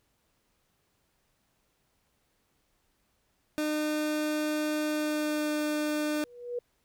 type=tone with pitch glide; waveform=30% pulse; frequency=304 to 301.2 Hz; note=D#4 to D4; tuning=-40 to +44 cents; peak=-25 dBFS; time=3.58-6.24 s; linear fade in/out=0 ms; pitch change=-16 cents; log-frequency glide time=4.86-5.55 s
type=tone with exponential growth; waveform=sine; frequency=484.6 Hz; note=B4; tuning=33 cents flat; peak=-28 dBFS; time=6.08-6.59 s; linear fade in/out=5 ms; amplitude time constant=110 ms
effects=pink hiss -73 dBFS RMS until 6.84 s